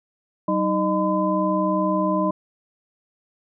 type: tone cluster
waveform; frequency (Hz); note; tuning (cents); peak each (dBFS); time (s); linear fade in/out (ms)
sine; 189.8 / 312.2 / 611 / 1016; F#3 / D#4 / D#5 / B5; +44 / +6 / -32 / +49; -24; 0.48-2.31; 5
effects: none